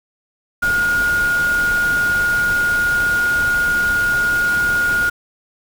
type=tone in noise; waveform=sine; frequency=1431 Hz; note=F6; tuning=42 cents sharp; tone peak=-14 dBFS; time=0.62-5.1 s; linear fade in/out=10 ms; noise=pink; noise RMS=-28 dBFS; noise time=0.62-5.1 s; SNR=+11 dB; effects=none